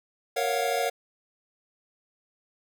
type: chord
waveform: square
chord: Gb major seventh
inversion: first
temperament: equal with one note detuned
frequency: 466.2 / 554.4 / 698.5 / 731.9 Hz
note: Bb4 / Db5 / F5 / Gb5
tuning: 0 / 0 / 0 / -19 cents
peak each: -31 dBFS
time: 0.36-0.9 s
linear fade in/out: 10 ms
effects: none